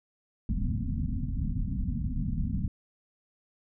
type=low-pass noise; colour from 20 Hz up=pink; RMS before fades=-30 dBFS; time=0.49-2.68 s; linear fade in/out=2 ms; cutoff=260 Hz; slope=96 dB/octave; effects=none